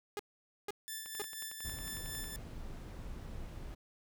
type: tone bursts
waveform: sawtooth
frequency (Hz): 411.4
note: G#4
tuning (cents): -16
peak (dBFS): -33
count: 3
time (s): 0.17-1.219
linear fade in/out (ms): 0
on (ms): 23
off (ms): 490
type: tone with tremolo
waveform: 5% pulse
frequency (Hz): 1760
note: A6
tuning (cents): 0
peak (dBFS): -29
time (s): 0.88-2.36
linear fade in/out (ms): 0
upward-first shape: sine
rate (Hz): 4.1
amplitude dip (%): 45
type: click train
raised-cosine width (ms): 0.3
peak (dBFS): -34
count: 14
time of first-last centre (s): 1.06-2.242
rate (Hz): 11
type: noise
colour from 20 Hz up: brown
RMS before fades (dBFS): -45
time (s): 1.64-3.75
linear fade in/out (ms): 10
effects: none